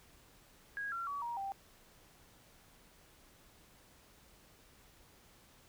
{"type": "tone with pitch steps", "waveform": "sine", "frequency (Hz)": [1645, 1367.4, 1136.6, 944.8, 785.4], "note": ["G#6", "F6", "C#6", "A#5", "G5"], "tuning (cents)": [-17, -37, 43, 23, 3], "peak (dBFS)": -37, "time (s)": [0.77, 1.52], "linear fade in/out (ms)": 0, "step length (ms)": 150, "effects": ["pink hiss -63 dBFS RMS until 5.68 s"]}